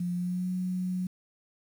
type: tone with pitch glide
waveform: sine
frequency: 176.7 to 182.93 Hz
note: F3 to F#3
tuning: +21 to -19 cents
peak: -28 dBFS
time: 0-1.07 s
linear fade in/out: 5 ms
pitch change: +60 cents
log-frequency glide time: 0.14-0.49 s
effects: 9-bit